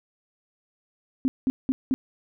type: tone bursts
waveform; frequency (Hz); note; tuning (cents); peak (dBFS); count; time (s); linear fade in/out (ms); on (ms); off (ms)
sine; 261.3; C4; -2; -19; 4; 1.25-1.94; 0; 30; 190
effects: none

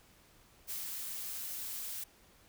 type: noise with ADSR envelope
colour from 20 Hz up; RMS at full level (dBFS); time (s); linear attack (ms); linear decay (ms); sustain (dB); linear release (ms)
blue; -39; 0.67-2.04; 36; 120; -2; 6
effects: pink hiss -63 dBFS RMS until 2.48 s

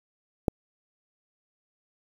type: click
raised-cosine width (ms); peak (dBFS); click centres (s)
2; -8; 0.482
effects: 7-bit

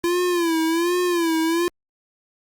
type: tone with vibrato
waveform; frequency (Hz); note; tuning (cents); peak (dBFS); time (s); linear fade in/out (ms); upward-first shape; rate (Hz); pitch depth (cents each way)
square; 339.9; F4; -47; -19; 0.04-1.68; 0; sine; 1.3; 96
effects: Opus 48 kbps

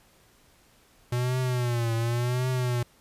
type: tone with vibrato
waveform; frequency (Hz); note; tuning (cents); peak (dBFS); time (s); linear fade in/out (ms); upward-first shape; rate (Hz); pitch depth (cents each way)
square; 121.3; B2; -31; -25; 1.12-2.83; 5; triangle; 0.91; 110
effects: pink hiss -60 dBFS RMS until 3 s + resampled to 32000 Hz

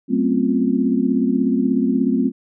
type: tone cluster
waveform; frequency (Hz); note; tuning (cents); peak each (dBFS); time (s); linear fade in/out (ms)
sine; 188.9 / 222.5 / 259.2 / 275.7 / 350.6; F#3 / A3 / C4 / C#4 / F4; +36 / +20 / -16 / -9 / +7; -24 / -20 / -18 / -25 / -26; 0.08-2.32; 50
effects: none

